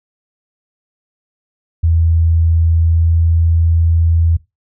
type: tone with pitch glide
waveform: sine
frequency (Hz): 82.41 to 82.89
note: E2 to E2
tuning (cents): 0 to +10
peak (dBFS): -9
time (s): 1.83-4.37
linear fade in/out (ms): 10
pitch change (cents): +10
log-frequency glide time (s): 2.81-3.17
effects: noise-tail reverb RT60 0.2 s tail -19 dB re dry